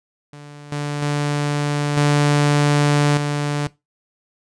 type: tone with level steps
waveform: sawtooth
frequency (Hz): 146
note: D3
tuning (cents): -10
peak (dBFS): -32 / -18 / -14 / -9 / -15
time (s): 0.33-3.67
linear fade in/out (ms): 2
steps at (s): 0.72 / 1.02 / 1.97 / 3.17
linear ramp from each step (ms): 2
effects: noise-tail reverb RT60 0.2 s tail -19 dB re dry + resampled to 22050 Hz